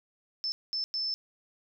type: tone bursts at uneven times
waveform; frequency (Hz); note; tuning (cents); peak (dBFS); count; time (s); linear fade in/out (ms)
sine; 5274; E8; 0; -29; 3; 0.44-0.52 / 0.73-0.84 / 0.94-1.14; 0
effects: none